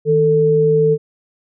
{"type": "tone pair together", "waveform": "sine", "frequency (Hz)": [156.93, 443.6], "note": ["D#3", "A4"], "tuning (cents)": [15, 14], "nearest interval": "octave + tritone", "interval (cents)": 1799, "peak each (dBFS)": [-17, -11], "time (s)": [0.05, 0.98], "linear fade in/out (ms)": 50, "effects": []}